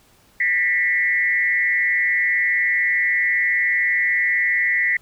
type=tone with frequency modulation; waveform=sine; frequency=1975.5 Hz; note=B6; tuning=in tune; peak=-16 dBFS; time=0.4-4.97 s; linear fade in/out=5 ms; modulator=165 Hz; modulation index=0.82; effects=pink hiss -55 dBFS RMS until 5.01 s